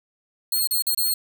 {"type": "tone with dropouts", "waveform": "5% pulse", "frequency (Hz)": 4277, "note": "C8", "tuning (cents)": 37, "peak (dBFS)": -13, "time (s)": [0.52, 1.14], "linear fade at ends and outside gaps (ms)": 5, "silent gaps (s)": [[0.674, 0.709], [0.823, 0.867], [0.948, 0.974]], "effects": []}